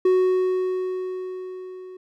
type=tone with level ramp; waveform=triangle; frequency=370 Hz; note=F#4; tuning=in tune; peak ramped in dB=-12 to -35 dBFS; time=0.05-1.97 s; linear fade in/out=5 ms; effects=none